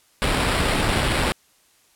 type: noise with sample-and-hold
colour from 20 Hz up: pink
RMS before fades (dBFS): -21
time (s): 0.22-1.32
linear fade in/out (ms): 0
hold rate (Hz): 6300
effects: white hiss -59 dBFS RMS until 1.95 s + low-pass 12000 Hz 12 dB/octave